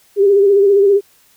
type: tone with vibrato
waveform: sine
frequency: 399.1 Hz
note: G4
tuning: 31 cents sharp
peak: -7 dBFS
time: 0.16-1.01 s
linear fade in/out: 50 ms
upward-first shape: sine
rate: 15 Hz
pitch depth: 48 cents each way
effects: white hiss -52 dBFS RMS until 1.36 s